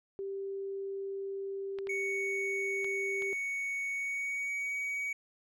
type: tone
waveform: sine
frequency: 392 Hz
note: G4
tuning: in tune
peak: -35 dBFS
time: 0.19-3.33 s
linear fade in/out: 0 ms
type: clicks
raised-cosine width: 0.3 ms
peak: -30 dBFS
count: 4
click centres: 1.787 / 1.871 / 2.845 / 3.222 s
type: tone with pitch glide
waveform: triangle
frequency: 2226 to 2258 Hz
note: C#7 to C#7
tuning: +7 to +31 cents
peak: -31 dBFS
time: 1.89-5.13 s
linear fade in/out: 5 ms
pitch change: +24 cents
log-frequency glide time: 3.92-4.75 s
effects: none